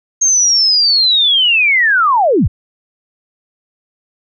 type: linear sweep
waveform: sine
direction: down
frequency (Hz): 6470 to 41.2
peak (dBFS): -8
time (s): 0.21-2.48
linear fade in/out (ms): 10
effects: none